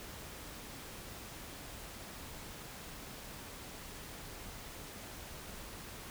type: silence
effects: pink hiss -48 dBFS RMS until 6.1 s